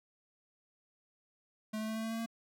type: tone with pitch steps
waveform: square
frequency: 216 / 218 / 220 / 222.1 / 224.1 / 226.2 / 228.3 Hz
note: A3 / A3 / A3 / A3 / A3 / A3 / A#3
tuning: -32 / -16 / 0 / +16 / +32 / +48 / -36 cents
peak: -36 dBFS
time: 1.73-2.262 s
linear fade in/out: 10 ms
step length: 76 ms
effects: none